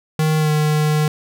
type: tone with pitch glide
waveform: square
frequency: 155.7 to 152.23 Hz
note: D#3 to D#3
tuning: +2 to -38 cents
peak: -15 dBFS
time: 0.19-1.08 s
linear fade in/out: 2 ms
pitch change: -40 cents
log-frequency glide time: 0.38-0.5 s
effects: none